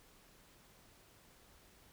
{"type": "silence", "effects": ["pink hiss -64 dBFS RMS until 1.92 s"]}